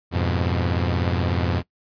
sawtooth chord, F diminished, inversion none, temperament equal, 87.31 / 103.83 / 123.47 Hz, F2 / Ab2 / Cb3, 0 / 0 / 0 cents, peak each -18 / -24 / -23 dBFS, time 0.11-1.63 s, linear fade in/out 50 ms, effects noise-tail reverb RT60 0.1 s tail -20 dB re dry + resampled to 11025 Hz

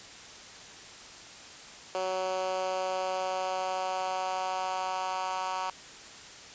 10% pulse tone with high-pass filter sweep, 186.6 Hz, F#3, 15 cents sharp, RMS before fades -32 dBFS, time 1.95-5.7 s, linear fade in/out 0 ms, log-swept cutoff 500 to 920 Hz, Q 2.4, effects white hiss -47 dBFS RMS until 6.54 s + resampled to 16000 Hz

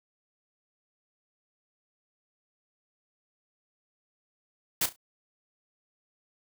white noise with echo, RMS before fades -26 dBFS, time 4.81-4.86 s, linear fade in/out 5 ms, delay 34 ms, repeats 3, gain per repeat -12 dB, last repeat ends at 4.962 s, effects none

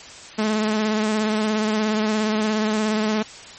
sawtooth tone with vibrato, 215.1 Hz, A3, 39 cents flat, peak -15 dBFS, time 0.38-3.23 s, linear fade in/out 10 ms, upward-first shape sine, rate 17 Hz, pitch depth 30 cents each way, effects white hiss -40 dBFS RMS until 3.58 s + MP3 32 kbps

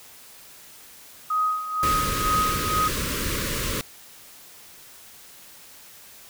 sine tone with tremolo, 1255 Hz, D#6, 15 cents sharp, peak -19 dBFS, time 1.3-2.88 s, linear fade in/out 5 ms, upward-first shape sine, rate 2.1 Hz, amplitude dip 70%
pink band-stop noise, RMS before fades -27 dBFS, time 1.83-3.81 s, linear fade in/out 0 ms, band 590 to 1000 Hz, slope 96 dB/octave
effects white hiss -47 dBFS RMS until 6.29 s

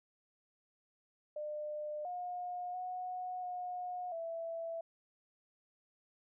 sine tone with pitch steps, 601 / 717 / 731 / 722 / 663 Hz, D5 / F5 / F#5 / F#5 / E5, +40 / +45 / -21 / -43 / +10 cents, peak -38 dBFS, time 1.36-4.81 s, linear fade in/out 5 ms, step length 690 ms, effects none

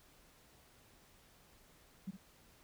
sine tone with echo, 191.3 Hz, G3, 42 cents flat, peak -38 dBFS, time 2.07-2.11 s, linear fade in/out 10 ms, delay 60 ms, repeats 1, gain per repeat -10 dB, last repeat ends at 2.17 s, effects pink hiss -65 dBFS RMS until 2.63 s

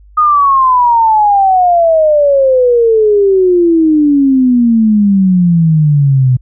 sine exponential sweep, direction down, 1244.5 to 124.7 Hz, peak -5 dBFS, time 0.17-6.37 s, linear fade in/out 10 ms, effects added 50 Hz sine -37 dBFS peak until 6.41 s

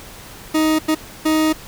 40% pulse tone bursts at uneven times, 313 Hz, D#4, 10 cents sharp, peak -13 dBFS, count 3, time 0.54-0.79 / 0.88-0.95 / 1.25-1.53 s, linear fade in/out 10 ms, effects pink hiss -38 dBFS RMS until 1.67 s

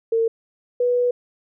sine tone pair in turn, 454.4 / 490 Hz, A#4 / B4, -44 / -14 cents, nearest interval minor second, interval 130 cents, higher second, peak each -16 dBFS, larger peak neither, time 0.12-0.28 / 0.8-1.11 s, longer second, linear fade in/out 5 ms, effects none

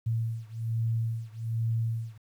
sine beating tone pair, 113.4 / 114.6 Hz, A#2 / A#2, -47 / -29 cents, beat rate 1.2 Hz, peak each -30 / -31 dBFS, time 0.06-2.18 s, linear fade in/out 10 ms, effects 10-bit

